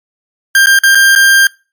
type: tone with dropouts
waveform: 40% pulse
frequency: 1592 Hz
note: G6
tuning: 26 cents sharp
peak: -3 dBFS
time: 0.55-1.47 s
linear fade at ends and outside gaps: 2 ms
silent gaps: 0.66-0.669 / 0.789-0.835 / 0.949-0.953 / 1.152-1.159 s
effects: noise-tail reverb RT60 0.3 s tail -23 dB re dry + MP3 96 kbps